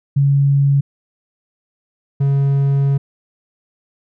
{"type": "tone pair in turn", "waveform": ["sine", "triangle"], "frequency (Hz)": [139.9, 138.85], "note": ["C#3", "C#3"], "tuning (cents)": [16, 3], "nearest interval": "unison", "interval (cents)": 13, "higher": "first", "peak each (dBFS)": -10, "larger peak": "neither", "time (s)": [[0.16, 0.81], [2.2, 2.98]], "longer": "second", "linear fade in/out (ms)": 10, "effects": []}